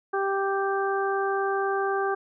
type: harmonic tone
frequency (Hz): 392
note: G4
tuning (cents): 0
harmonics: 1 / 2 / 3 / 4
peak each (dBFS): -26 / -29 / -31 / -32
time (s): 0.13-2.15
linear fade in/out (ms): 10
effects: none